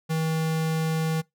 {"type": "tone", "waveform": "square", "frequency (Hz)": 160, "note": "D#3", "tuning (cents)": 49, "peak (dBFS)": -24, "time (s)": [0.09, 1.22], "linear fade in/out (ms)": 20, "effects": ["noise-tail reverb RT60 0.2 s tail -25 dB re dry"]}